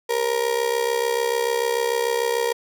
35% pulse tone with amplitude modulation, 470 Hz, A#4, 14 cents sharp, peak -15 dBFS, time 0.09-2.53 s, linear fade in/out 10 ms, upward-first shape sine, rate 66.8 Hz, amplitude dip 75%, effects none

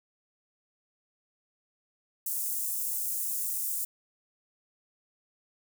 white high-pass noise, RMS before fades -32 dBFS, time 2.26-3.85 s, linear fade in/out 5 ms, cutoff 7600 Hz, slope 24 dB/octave, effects none

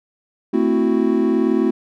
triangle chord, F# half-diminished seventh, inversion first, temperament equal with one note detuned, 223.2 / 261.6 / 329.6 / 370 Hz, A3 / C4 / E4 / F#4, +25 / 0 / 0 / 0 cents, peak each -18 dBFS, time 0.53-1.71 s, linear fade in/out 10 ms, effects none

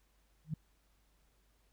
sine tone with exponential growth, 155.56 Hz, D#3, in tune, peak -30 dBFS, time 0.44-0.54 s, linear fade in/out 5 ms, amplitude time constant 20 ms, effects added 50 Hz sine -70 dBFS peak until 1.72 s + pink hiss -75 dBFS RMS until 1.72 s

